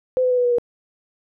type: tone with pitch steps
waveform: sine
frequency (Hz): 511 / 504.5 / 498.2 / 491.9 / 485.7 / 479.5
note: C5 / B4 / B4 / B4 / B4 / A#4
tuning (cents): -41 / +37 / +15 / -7 / -29 / +49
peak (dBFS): -15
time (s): 0.17-0.584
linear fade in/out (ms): 0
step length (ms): 69
effects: none